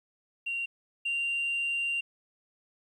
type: tone pair in turn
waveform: sine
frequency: 2761 / 2774 Hz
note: F7 / F7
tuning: -20 / -12 cents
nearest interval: unison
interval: 8 cents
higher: second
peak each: -29 / -26 dBFS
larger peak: second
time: 0.46-0.66 / 1.05-2.01 s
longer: second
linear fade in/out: 10 ms
effects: tanh soft clip ceiling -25 dBFS + 11-bit